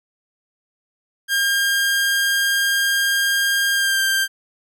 sawtooth tone with pitch glide, 1609 to 1581.4 Hz, G6 to G6, +45 to +15 cents, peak -13 dBFS, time 1.28-4.28 s, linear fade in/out 50 ms, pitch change -30 cents, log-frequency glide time 3.73-4.01 s, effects none

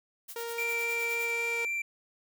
blue noise with tremolo, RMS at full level -42 dBFS, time 0.28-1.31 s, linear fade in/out 10 ms, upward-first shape sine, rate 9.8 Hz, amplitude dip 85%
sawtooth tone, 466.2 Hz, A#4, in tune, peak -31 dBFS, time 0.36-1.65 s, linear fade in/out 2 ms
triangle tone with vibrato, 2349 Hz, D7, in tune, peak -28 dBFS, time 0.58-1.82 s, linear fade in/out 5 ms, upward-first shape triangle, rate 3.7 Hz, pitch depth 8 cents each way
effects none

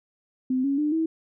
sine tone with pitch steps, 257.5 / 277.6 / 299.2 / 322.6 Hz, C4 / C#4 / D4 / E4, -28 / +3 / +32 / -37 cents, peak -21 dBFS, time 0.5-1.06 s, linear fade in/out 5 ms, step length 140 ms, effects none

